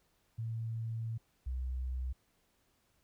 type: tone pair in turn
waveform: sine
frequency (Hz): 113.4 / 63.64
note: A#2 / C2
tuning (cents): -47 / -47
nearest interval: minor seventh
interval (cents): 1000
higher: first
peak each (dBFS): -35 / -34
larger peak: second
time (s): 0.38-1.18 / 1.46-2.13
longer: first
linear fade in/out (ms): 10
effects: pink hiss -74 dBFS RMS until 3.03 s